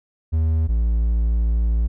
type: tone pair in turn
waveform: triangle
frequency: 79.9 / 56.5 Hz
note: D#2 / A1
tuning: +47 / +47 cents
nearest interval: tritone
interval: 600 cents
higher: first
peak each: -14 dBFS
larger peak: neither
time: 0.32-0.68 / 0.68-1.88 s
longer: second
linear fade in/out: 20 ms
effects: none